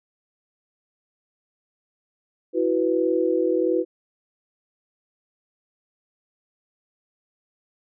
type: chord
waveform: sine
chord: E suspended second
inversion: none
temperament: just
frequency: 329.6 / 370.8 / 494.4 Hz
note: E4 / F#4 / B4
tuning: 0 / +4 / +2 cents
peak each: -23 dBFS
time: 2.53-3.85 s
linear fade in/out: 50 ms
effects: none

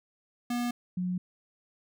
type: tone pair in turn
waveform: square / sine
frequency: 241.6 / 181 Hz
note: B3 / F#3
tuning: -38 / -38 cents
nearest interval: perfect fourth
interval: 500 cents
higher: first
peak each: -29 / -28 dBFS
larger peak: second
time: 0.5-0.71 / 0.97-1.18 s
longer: neither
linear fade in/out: 5 ms
effects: none

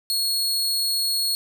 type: tone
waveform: sawtooth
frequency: 4327 Hz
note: C#8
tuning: 43 cents flat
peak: -18 dBFS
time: 0.1-1.35 s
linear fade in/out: 0 ms
effects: none

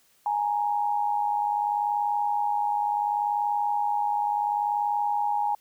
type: tone pair together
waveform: sine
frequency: 831.6 / 932.3 Hz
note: G#5 / A#5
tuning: +2 / 0 cents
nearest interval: major second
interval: 198 cents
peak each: -24 / -29 dBFS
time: 0.26-5.55 s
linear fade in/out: 2 ms
effects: white hiss -63 dBFS RMS until 5.6 s

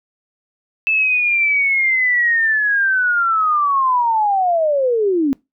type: linear sweep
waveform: sine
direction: down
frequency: 2637 to 261.6 Hz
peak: -13 dBFS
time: 0.87-5.33 s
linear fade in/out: 0 ms
effects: noise-tail reverb RT60 0.2 s tail -22 dB re dry

